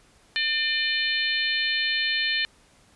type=harmonic tone; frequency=600 Hz; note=D5; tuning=37 cents sharp; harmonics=3 / 4 / 5 / 6 / 7; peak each=-27 / -29 / -29 / -31 / -29 dBFS; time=0.36-2.45 s; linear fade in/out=0 ms; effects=pink hiss -58 dBFS RMS until 2.95 s + resampled to 24000 Hz